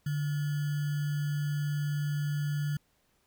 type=tone with sample-and-hold; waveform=sine; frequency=146.83 Hz; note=D3; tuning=in tune; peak=-28 dBFS; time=0.06-2.77 s; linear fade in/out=5 ms; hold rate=1575 Hz; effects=pink hiss -71 dBFS RMS until 3.26 s